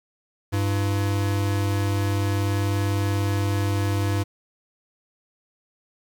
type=tone pair together; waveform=square; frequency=99.3 / 338.4 Hz; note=G2 / E4; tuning=+23 / +45 cents; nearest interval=octave + major sixth; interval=2122 cents; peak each=-22 / -32 dBFS; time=0.52-4.24 s; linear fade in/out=20 ms; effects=9-bit